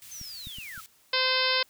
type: band-stop noise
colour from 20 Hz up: white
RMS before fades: -47 dBFS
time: 0.02-0.86 s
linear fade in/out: 0 ms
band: 120 to 1900 Hz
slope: 12 dB/octave
type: linear sweep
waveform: sine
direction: down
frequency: 6330 to 1217 Hz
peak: -39 dBFS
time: 0.11-0.81 s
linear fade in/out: 10 ms
type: clicks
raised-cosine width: 5 ms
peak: -33 / -31 / -33 / -37 dBFS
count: 4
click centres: 0.214 / 0.471 / 0.585 / 0.778 s
type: harmonic tone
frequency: 516 Hz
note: C5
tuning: 24 cents flat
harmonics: 1 / 2 / 3 / 4 / 5 / 6 / 7 / 8 / 9 / 10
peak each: -32 / -32 / -32 / -32 / -32 / -32 / -32 / -32 / -32 / -32 dBFS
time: 1.13-1.63 s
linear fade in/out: 5 ms
effects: white hiss -62 dBFS RMS until 1.69 s